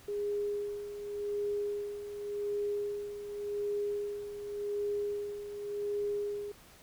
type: tone with tremolo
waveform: sine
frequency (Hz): 410.5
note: G#4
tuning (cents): -20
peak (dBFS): -30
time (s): 0.08-6.52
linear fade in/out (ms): 5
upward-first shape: sine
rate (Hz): 0.88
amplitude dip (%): 65
effects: pink hiss -57 dBFS RMS until 6.82 s